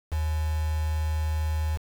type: tone with quantisation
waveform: sine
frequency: 77.78 Hz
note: D#2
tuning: in tune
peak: -24 dBFS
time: 0.11-1.78 s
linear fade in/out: 20 ms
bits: 6
effects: none